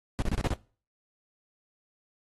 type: noise bursts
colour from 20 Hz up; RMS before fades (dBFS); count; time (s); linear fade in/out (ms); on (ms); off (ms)
brown; -27; 6; 0.19-0.537; 0; 32; 31
effects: noise-tail reverb RT60 0.4 s tail -22 dB re dry + AAC 32 kbps